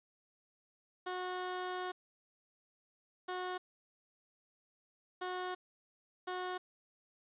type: tone bursts at uneven times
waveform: 15% pulse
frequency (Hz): 365.2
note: F#4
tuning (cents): -23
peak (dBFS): -31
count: 4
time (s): 1.06-1.92 / 3.28-3.58 / 5.21-5.55 / 6.27-6.58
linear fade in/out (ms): 10
effects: resampled to 8000 Hz + 12-bit